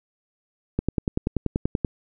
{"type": "click train", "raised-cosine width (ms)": 3, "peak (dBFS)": -9, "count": 12, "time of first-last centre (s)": [0.79, 1.848], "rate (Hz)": 10.4, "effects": []}